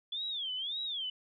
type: tone with vibrato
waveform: sine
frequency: 3400 Hz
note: G#7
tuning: 40 cents sharp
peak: -34 dBFS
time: 0.12-1.1 s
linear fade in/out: 5 ms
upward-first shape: sine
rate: 1.8 Hz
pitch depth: 220 cents each way
effects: none